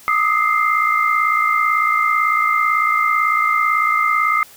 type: tone cluster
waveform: sine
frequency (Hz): 1218 / 1276 / 2094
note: D#6 / D#6 / C7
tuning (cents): -37 / +43 / +1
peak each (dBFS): -18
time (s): 0.08-4.43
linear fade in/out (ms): 0
effects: white hiss -44 dBFS RMS until 4.56 s